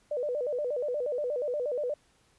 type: tone with vibrato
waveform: sine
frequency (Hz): 541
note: C#5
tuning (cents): -42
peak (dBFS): -28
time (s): 0.11-1.94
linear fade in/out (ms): 5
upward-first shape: square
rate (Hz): 8.4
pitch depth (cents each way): 160
effects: pink hiss -66 dBFS RMS until 2.38 s + resampled to 24000 Hz